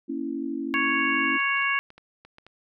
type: chord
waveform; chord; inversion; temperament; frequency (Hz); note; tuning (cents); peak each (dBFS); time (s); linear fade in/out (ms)
sine; A# diminished; none; equal; 233.1 / 277.2 / 329.6; A#3 / C#4 / E4; 0 / 0 / 0; -35 / -30 / -32; 0.08-1.38; 20
type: harmonic tone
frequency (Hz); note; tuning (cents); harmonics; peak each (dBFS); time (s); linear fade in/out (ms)
554.4; C#5; 0; 2 / 3 / 4 / 5; -28 / -27 / -26 / -29; 0.74-1.79; 0
type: clicks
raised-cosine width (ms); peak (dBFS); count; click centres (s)
0.3; -32; 8; 1.402 / 1.573 / 1.622 / 1.904 / 1.98 / 2.25 / 2.384 / 2.466
effects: none